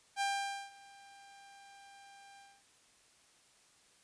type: tone with ADSR envelope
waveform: sawtooth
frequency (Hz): 795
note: G5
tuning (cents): +24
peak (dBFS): -27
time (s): 0.16-2.64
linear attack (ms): 51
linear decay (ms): 490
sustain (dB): -24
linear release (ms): 250
effects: white hiss -66 dBFS RMS until 4.03 s + resampled to 22050 Hz